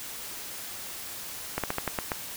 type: slowing click train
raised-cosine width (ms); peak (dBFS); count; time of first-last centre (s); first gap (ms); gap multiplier
0.5; -12; 7; 1.58-2.118; 57; 1.18
effects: white hiss -39 dBFS RMS until 2.36 s